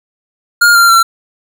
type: tone with pitch steps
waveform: square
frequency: 1416 / 1385.3 / 1355.2 Hz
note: F6 / F6 / E6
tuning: +23 / -14 / +48 cents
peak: -5 dBFS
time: 0.61-1.03 s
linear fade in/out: 10 ms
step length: 140 ms
effects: none